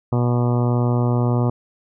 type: harmonic tone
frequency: 121.5 Hz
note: B2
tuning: 28 cents flat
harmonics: 1 / 2 / 3 / 4 / 5 / 6 / 7 / 8 / 9 / 10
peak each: -17 / -23 / -27 / -29 / -31 / -33 / -34 / -35 / -36 / -37 dBFS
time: 0.12-1.5 s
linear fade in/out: 5 ms
effects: none